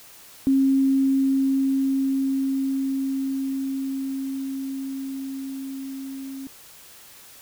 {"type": "tone with level ramp", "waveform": "sine", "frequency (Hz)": 269.5, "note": "C#4", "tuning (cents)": -49, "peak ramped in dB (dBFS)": [-15, -32], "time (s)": [0.47, 6.47], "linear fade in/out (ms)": 0, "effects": ["white hiss -47 dBFS RMS until 7.41 s"]}